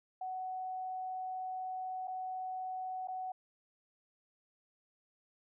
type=tone with dropouts; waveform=sine; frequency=746 Hz; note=F#5; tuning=14 cents sharp; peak=-37 dBFS; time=0.21-3.32 s; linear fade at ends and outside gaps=5 ms; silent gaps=2.074-2.079 / 3.074-3.083 s; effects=none